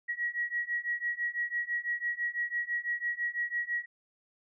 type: beating tone pair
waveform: sine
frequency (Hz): 1908 / 1914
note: A#6 / A#6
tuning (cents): +40 / +45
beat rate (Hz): 6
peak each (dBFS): -34 / -33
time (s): 0.08-3.86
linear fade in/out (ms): 20
effects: none